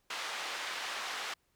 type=band-pass noise; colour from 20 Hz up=pink; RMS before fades=-39 dBFS; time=0.1-1.34 s; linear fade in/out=5 ms; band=960 to 4700 Hz; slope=12 dB/octave; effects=pink hiss -75 dBFS RMS until 1.55 s